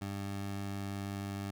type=tone; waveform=20% pulse; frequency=99.3 Hz; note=G2; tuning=23 cents sharp; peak=-32 dBFS; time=0.01-1.51 s; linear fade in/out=10 ms; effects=none